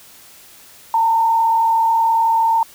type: tone with frequency modulation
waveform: sine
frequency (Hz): 907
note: A#5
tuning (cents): -48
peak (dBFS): -12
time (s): 0.94-2.63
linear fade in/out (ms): 2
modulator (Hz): 38.6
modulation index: 0.46
effects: white hiss -44 dBFS RMS until 2.74 s

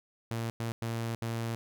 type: tone bursts at uneven times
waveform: sawtooth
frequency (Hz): 115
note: A#2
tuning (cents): -23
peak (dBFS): -28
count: 4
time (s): 0.31-0.5 / 0.6-0.72 / 0.82-1.15 / 1.22-1.55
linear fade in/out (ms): 0
effects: none

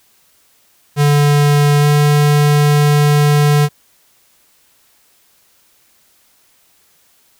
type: tone with pitch glide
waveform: square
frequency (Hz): 145.6 to 146.95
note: D3 to D3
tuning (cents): -15 to +1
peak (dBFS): -9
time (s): 0.96-3.69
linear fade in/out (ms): 50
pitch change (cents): +16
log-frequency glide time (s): 1.8-1.85
effects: white hiss -54 dBFS RMS until 7.39 s

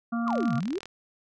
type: harmonic tone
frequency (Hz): 233.1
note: A#3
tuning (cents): 0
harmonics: 1 / 3 / 5 / 6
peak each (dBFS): -26 / -37 / -37 / -39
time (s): 0.12-0.6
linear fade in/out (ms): 10
type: exponential two-way sweep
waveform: sine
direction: down then up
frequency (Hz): 1310 to 123.47 to 425.7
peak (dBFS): -27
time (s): 0.26-0.79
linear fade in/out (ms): 10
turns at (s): 0.55
type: click train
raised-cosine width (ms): 0.2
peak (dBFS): -24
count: 24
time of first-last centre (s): 0.28-0.856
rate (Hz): 39.9
effects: none

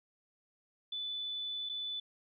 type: tone with dropouts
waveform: sine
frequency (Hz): 3489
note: A7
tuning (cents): -15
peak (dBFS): -36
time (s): 0.92-2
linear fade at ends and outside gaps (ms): 5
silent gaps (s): 1.691-1.695
effects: none

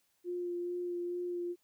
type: tone with vibrato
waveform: sine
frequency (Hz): 352.1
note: F4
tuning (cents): +14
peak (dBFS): -34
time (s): 0.24-1.56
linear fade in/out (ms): 50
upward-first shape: sine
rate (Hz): 2.3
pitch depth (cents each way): 14
effects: white hiss -75 dBFS RMS until 1.63 s

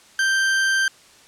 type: tone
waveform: 40% pulse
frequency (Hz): 1568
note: G6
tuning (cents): 0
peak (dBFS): -16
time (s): 0.19-0.88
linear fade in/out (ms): 2
effects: white hiss -50 dBFS RMS until 1.27 s + low-pass 8000 Hz 12 dB/octave

